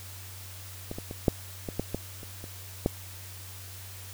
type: clicks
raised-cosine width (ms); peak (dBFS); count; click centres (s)
2; -21 / -22 / -24 / -7 / -19 / -14 / -16 / -29 / -28 / -10; 10; 0.914 / 0.985 / 1.111 / 1.282 / 1.688 / 1.796 / 1.946 / 2.232 / 2.441 / 2.861
effects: added 94 Hz sine -44 dBFS peak until 4.13 s + white hiss -46 dBFS RMS until 4.13 s